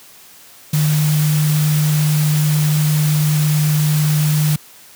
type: tone in noise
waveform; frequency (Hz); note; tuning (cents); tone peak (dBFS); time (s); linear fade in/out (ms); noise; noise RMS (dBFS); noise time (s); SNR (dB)
sine; 151.5; D#3; -46; -12; 0.73-4.56; 5; white; -25; 0.73-4.56; +10
effects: white hiss -43 dBFS RMS until 4.95 s + high-pass 80 Hz 12 dB/octave